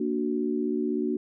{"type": "chord", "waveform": "sine", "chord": "Bb augmented", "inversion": "none", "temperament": "equal", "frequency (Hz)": [233.1, 293.7, 370], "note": ["Bb3", "D4", "F#4"], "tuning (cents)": [0, 0, 0], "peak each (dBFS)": -29, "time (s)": [0, 1.17], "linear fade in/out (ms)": 5, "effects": []}